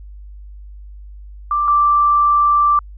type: tone pair in turn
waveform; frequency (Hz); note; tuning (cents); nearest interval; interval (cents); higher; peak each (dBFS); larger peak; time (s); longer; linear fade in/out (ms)
sine; 1178 / 1173.4; D6 / D6; +5 / -2; unison; 7; first; -14 / -10; second; 1.51-1.68 / 1.68-2.79; second; 2
effects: added 50 Hz sine -33 dBFS peak until 2.97 s